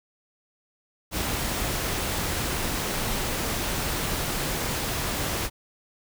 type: noise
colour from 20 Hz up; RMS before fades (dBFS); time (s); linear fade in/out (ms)
pink; -28; 1.11-5.5; 50
effects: none